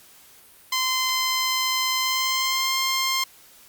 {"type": "tone with pitch glide", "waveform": "10% pulse", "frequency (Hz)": [1035, 1057.4], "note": ["C6", "C6"], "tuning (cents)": [-19, 18], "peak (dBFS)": -13, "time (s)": [0.72, 3.24], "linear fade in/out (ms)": 5, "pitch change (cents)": 37, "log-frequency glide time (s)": [1.98, 2.75], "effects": ["white hiss -51 dBFS RMS until 3.68 s", "Opus 48 kbps"]}